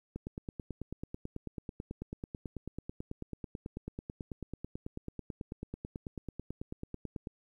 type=click train; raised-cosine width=3 ms; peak=-26 dBFS; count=66; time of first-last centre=0.16-7.272 s; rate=9.14 Hz; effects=11-bit